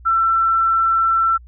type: tone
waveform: sine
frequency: 1342 Hz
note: E6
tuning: 31 cents sharp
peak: -13 dBFS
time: 0.05-1.38 s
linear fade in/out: 20 ms
effects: added 60 Hz sine -39 dBFS peak until 1.47 s